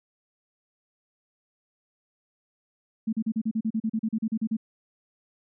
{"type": "tone bursts", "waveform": "sine", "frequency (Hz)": 221.2, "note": "A3", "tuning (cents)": 9, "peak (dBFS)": -23, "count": 16, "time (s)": [3.07, 4.569], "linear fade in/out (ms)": 10, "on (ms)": 59, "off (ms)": 37, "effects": []}